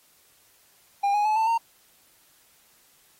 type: tone with pitch steps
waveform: triangle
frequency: 803 / 830.4 / 858.6 / 887.9 / 918.2 Hz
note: G5 / G#5 / A5 / A5 / A#5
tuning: +41 / 0 / -43 / +15 / -26 cents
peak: -18 dBFS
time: 1.03-1.58 s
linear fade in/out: 10 ms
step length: 110 ms
effects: white hiss -60 dBFS RMS until 3.19 s + AAC 48 kbps